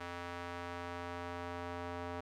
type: tone with band-pass filter sweep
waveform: square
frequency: 87.31 Hz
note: F2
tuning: in tune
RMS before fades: -43 dBFS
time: 0-2.21 s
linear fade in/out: 10 ms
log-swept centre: 1400 to 850 Hz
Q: 0.77
effects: none